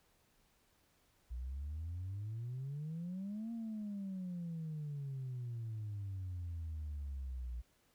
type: exponential two-way sweep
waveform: sine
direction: up then down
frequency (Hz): 58.27 to 233.1 to 58.27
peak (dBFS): -38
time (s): 1.3-7.62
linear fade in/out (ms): 20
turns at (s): 3.52
effects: tanh soft clip ceiling -37 dBFS + pink hiss -73 dBFS RMS until 7.94 s